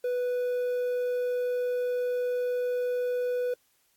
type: tone with quantisation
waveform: triangle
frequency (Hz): 493.9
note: B4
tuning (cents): 0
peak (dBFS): -24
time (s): 0.04-3.54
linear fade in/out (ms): 5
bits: 9
effects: white hiss -69 dBFS RMS until 3.96 s + AAC 64 kbps